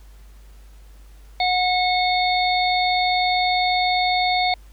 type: harmonic tone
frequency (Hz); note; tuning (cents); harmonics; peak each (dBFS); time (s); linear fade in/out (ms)
729; F#5; -26; 1 / 3 / 5 / 6; -19 / -24 / -26 / -27; 1.4-4.54; 2
effects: added 50 Hz sine -42 dBFS peak until 4.72 s + pink hiss -56 dBFS RMS until 4.72 s